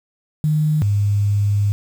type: tone pair in turn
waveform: sine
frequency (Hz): 153 / 102.12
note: D#3 / G#2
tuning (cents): -29 / -29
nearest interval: perfect fifth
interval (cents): 700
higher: first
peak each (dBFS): -14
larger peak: neither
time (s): 0.44-0.82 / 0.82-1.72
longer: second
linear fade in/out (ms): 0
effects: 7-bit